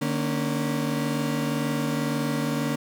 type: tone cluster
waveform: 35% pulse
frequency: 150.3 / 232.3 / 278.7 Hz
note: D3 / A#3 / C#4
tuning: +40 / -6 / +9 cents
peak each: -27 dBFS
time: 0.01-2.76 s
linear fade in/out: 10 ms
effects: none